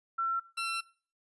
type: tone pair in turn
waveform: sine / 20% pulse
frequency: 1351 / 1351 Hz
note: E6 / E6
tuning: +42 / +42 cents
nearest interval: unison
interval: 0 cents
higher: neither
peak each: -28 / -27 dBFS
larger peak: second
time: 0.18-0.4 / 0.57-0.81 s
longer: second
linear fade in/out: 10 ms
effects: noise-tail reverb RT60 0.4 s tail -20 dB re dry + resampled to 24000 Hz